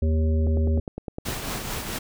harmonic tone, 79 Hz, D#2, 27 cents sharp, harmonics 1 / 3 / 5 / 7, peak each -19 / -29 / -33 / -36 dBFS, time 0.02-0.8 s, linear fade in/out 5 ms
click train, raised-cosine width 2 ms, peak -18 dBFS, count 9, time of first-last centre 0.47-1.286 s, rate 9.8 Hz
pink noise with tremolo, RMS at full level -29 dBFS, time 1.25-1.99 s, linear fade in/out 10 ms, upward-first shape triangle, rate 4.6 Hz, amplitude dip 45%
effects none

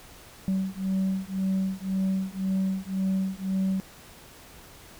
sine beating tone pair, 189.8 / 191.7 Hz, F#3 / G3, +44 / -38 cents, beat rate 1.9 Hz, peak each -26 dBFS, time 0.48-3.8 s, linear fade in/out 0 ms, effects tanh soft clip ceiling -21 dBFS + pink hiss -49 dBFS RMS until 4.99 s

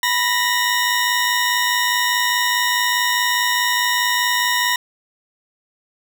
20% pulse tone pair together, 981 / 1857.2 Hz, B5 / A#6, -12 / -7 cents, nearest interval major seventh, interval 1105 cents, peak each -14 dBFS, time 0.03-4.76 s, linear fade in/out 2 ms, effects none

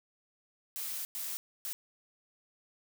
blue noise bursts at uneven times, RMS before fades -38 dBFS, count 3, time 0.76-1.05 / 1.15-1.37 / 1.65-1.73 s, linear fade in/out 0 ms, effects none

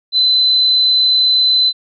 sine tone, 4033 Hz, B7, 36 cents sharp, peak -9 dBFS, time 0.12-1.73 s, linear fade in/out 50 ms, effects none

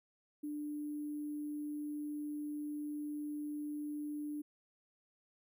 sine tone with sample-and-hold, 296.5 Hz, D4, 17 cents sharp, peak -38 dBFS, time 0.43-4.42 s, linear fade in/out 10 ms, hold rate 11025 Hz, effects none

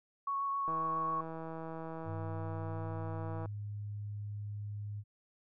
sine tone with vibrato, 1108.7 Hz, C#6, in tune, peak -32 dBFS, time 0.27-1.21 s, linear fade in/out 5 ms, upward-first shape sine, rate 7.4 Hz, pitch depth 10 cents each way
click train, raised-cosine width 1 ms, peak -30 dBFS, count 451, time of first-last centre 0.68-3.458 s, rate 162 Hz
sine tone with pitch glide, 102.2 to 103.45 Hz, G#2 to G#2, -27 to -6 cents, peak -38 dBFS, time 2.04-5.04 s, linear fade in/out 50 ms, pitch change +21 cents, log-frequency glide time 2.48-2.82 s
effects none

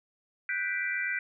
sine chord, G major seventh, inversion third, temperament equal, 1480 / 1568 / 1975.5 / 2349 Hz, F#6 / G6 / B6 / D7, 0 / 0 / 0 / 0 cents, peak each -36 / -35 / -32 / -35 dBFS, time 0.49-1.19 s, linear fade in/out 2 ms, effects none

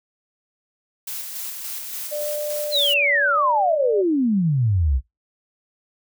blue noise with tremolo, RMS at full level -30 dBFS, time 1.07-2.94 s, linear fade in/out 5 ms, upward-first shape square, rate 3.5 Hz, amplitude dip 30%
sine tone with vibrato, 583 Hz, D5, 13 cents flat, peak -24 dBFS, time 2.11-4.03 s, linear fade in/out 20 ms, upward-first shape square, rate 0.79 Hz, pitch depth 32 cents each way
sine exponential sweep, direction down, 4262 to 59.4 Hz, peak -16 dBFS, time 2.71-5.01 s, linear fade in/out 50 ms
effects noise-tail reverb RT60 0.2 s tail -21 dB re dry

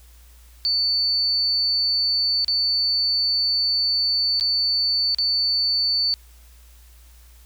sine tone with dropouts, 4500 Hz, C#8, 25 cents sharp, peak -18 dBFS, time 0.65-6.14 s, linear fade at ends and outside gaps 0 ms, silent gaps 2.446-2.481 / 4.398-4.409 / 5.147-5.185 s, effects added 59 Hz sine -46 dBFS peak until 7.45 s + white hiss -55 dBFS RMS until 7.45 s

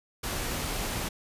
pink noise, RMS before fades -32 dBFS, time 0.23-1.09 s, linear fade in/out 10 ms, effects resampled to 32000 Hz

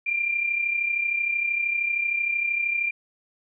sine tone pair together, 2353 / 2386 Hz, D7 / D7, +3 / +27 cents, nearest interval unison, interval 24 cents, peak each -30 / -23 dBFS, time 0.06-2.91 s, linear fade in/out 10 ms, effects none

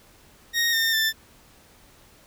20% pulse tone with pitch steps, 1864.7 / 1817.9 / 1772.3 Hz, A#6 / A#6 / A6, 0 / -44 / +12 cents, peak -15 dBFS, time 0.53-1.13 s, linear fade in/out 50 ms, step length 200 ms, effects pink hiss -54 dBFS RMS until 2.26 s

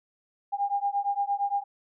sine beating tone pair, 801 / 809.7 Hz, G5 / G#5, +37 / -44 cents, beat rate 8.7 Hz, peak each -28 dBFS, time 0.52-1.64 s, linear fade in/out 20 ms, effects none

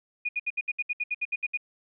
sine tone bursts, 2454 Hz, D#7, 25 cents flat, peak -25 dBFS, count 13, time 0.25-1.574 s, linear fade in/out 10 ms, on 40 ms, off 67 ms, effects none

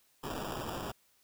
white noise with sample-and-hold, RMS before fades -39 dBFS, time 0.23-0.92 s, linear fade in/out 10 ms, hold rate 2100 Hz, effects white hiss -69 dBFS RMS until 1.23 s

